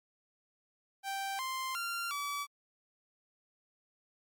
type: tone with pitch steps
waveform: sawtooth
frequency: 783 / 1047 / 1384 / 1147 Hz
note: G5 / C6 / F6 / D6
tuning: -2 / +1 / -16 / -41 cents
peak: -31 dBFS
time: 1.03-2.47 s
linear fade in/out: 50 ms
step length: 360 ms
effects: MP3 96 kbps